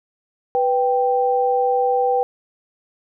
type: tone pair together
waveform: sine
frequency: 493.9 / 784 Hz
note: B4 / G5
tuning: 0 / 0 cents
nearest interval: minor sixth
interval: 800 cents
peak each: -18 dBFS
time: 0.55-2.23 s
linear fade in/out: 0 ms
effects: none